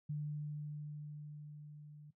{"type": "tone with level ramp", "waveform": "sine", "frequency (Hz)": 148.9, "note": "D3", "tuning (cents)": 24, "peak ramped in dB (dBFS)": [-36, -52], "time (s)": [0.09, 2.11], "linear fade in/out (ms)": 10, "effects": ["noise-tail reverb RT60 0.1 s tail -17 dB re dry"]}